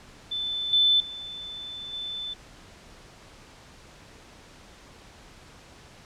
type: tone with level steps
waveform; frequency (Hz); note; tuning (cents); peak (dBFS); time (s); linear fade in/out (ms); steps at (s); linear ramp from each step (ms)
sine; 3520; A7; 0; -27 / -17 / -35 / -31; 0.31-2.34; 10; 0.73 / 1 / 1.93; 2
effects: pink hiss -50 dBFS RMS until 6.05 s + low-pass 7000 Hz 12 dB/octave